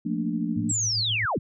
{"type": "chord", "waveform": "sine", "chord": "Bb major seventh", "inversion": "second", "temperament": "equal", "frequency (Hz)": [174.61, 220, 233.1, 293.7], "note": ["F3", "A3", "Bb3", "D4"], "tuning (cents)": [0, 0, 0, 0], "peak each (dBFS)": -30, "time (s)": [0.05, 0.72], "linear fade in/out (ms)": 10}
{"type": "tone with tremolo", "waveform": "sine", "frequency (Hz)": 110, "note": "A2", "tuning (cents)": 0, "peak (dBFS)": -28, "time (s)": [0.56, 1.26], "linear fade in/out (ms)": 10, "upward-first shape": "triangle", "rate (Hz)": 7.6, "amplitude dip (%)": 60}
{"type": "linear sweep", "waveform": "sine", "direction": "down", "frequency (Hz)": [7902, 44.83], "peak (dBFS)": -23, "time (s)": [0.69, 1.39], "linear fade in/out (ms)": 10}
{"effects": []}